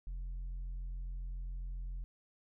sine tone with tanh clipping, 43.65 Hz, F1, in tune, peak -39 dBFS, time 0.07-2.04 s, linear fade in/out 0 ms, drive 3 dB, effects none

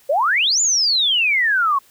sine exponential two-way sweep, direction up then down, 523.3 to 7200 to 1065 Hz, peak -14 dBFS, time 0.09-1.79 s, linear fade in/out 10 ms, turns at 0.61 s, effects white hiss -53 dBFS RMS until 1.9 s

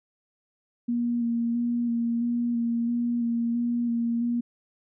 sine tone with vibrato, 236 Hz, A#3, 22 cents sharp, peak -23 dBFS, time 0.88-4.41 s, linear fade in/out 10 ms, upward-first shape square, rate 1.5 Hz, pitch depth 17 cents each way, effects none

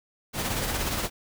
pink noise with tremolo, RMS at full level -27 dBFS, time 0.33-1.1 s, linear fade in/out 50 ms, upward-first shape sine, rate 17 Hz, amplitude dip 40%, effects none

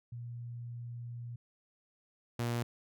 sine / sawtooth tone pair in turn, 119.3 / 118.72 Hz, A#2 / A#2, +41 / +32 cents, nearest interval unison, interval 9 cents, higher first, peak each -40 / -28 dBFS, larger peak second, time 0.12-1.36 / 2.39-2.63 s, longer first, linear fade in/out 5 ms, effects none

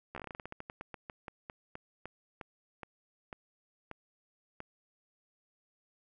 slowing click train, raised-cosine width 0.5 ms, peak -27 dBFS, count 26, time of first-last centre 0.15-4.604 s, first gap 13 ms, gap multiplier 1.18, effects none

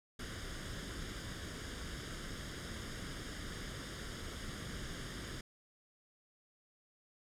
pink noise with comb filter, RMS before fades -44 dBFS, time 0.19-5.41 s, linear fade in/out 5 ms, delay 0.59 ms, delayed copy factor +0.65, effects low-pass 8000 Hz 12 dB/octave

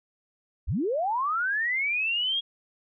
sine linear sweep, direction up, 36.71 to 3300 Hz, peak -24 dBFS, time 0.67-2.41 s, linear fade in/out 20 ms, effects none

